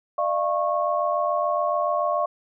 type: tone cluster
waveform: sine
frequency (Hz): 600 / 687 / 1097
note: D5 / F5 / C#6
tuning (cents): +37 / -29 / -18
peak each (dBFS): -25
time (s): 0.18-2.26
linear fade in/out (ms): 5
effects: none